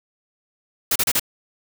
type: noise bursts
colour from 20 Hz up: white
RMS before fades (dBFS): -19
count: 4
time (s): 0.91-1.197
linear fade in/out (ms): 5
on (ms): 47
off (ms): 33
effects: none